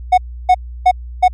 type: tone bursts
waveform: triangle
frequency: 734 Hz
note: F#5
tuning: 14 cents flat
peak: -3 dBFS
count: 4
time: 0.12-1.282 s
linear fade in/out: 10 ms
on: 58 ms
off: 310 ms
effects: added 60 Hz sine -26 dBFS peak until 1.33 s + MP3 48 kbps